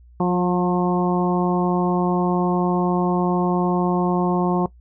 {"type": "harmonic tone with a mistuned harmonic", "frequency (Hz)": 179.1, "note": "F3", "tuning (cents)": 44, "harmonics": [1, 2, 3, 4, 5, 6], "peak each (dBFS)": [-19, -22, -30, -27, -27, -29], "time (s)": [0.2, 4.66], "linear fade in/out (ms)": 2, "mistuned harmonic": 2, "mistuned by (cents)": -16, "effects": ["noise-tail reverb RT60 0.1 s tail -19 dB re dry", "added 60 Hz sine -45 dBFS peak until 4.8 s"]}